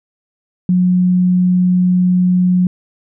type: tone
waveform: sine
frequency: 181.1 Hz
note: F#3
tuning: 37 cents flat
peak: -9 dBFS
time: 0.69-2.67 s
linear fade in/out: 2 ms
effects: none